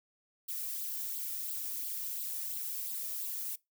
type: noise with flanger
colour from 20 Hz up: violet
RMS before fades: -38 dBFS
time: 0.48-3.56 s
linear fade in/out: 10 ms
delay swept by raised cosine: 0.23 to 1.73 ms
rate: 2.9 Hz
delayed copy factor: +0.55
effects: noise-tail reverb RT60 0.2 s tail -23 dB re dry